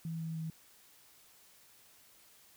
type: tone with pitch steps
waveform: sine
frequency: 163.5 / 162.18 / 160.88 Hz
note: E3 / E3 / E3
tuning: -14 / -28 / -42 cents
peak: -36 dBFS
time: 0.05-0.5 s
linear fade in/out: 2 ms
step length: 150 ms
effects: white hiss -62 dBFS RMS until 2.56 s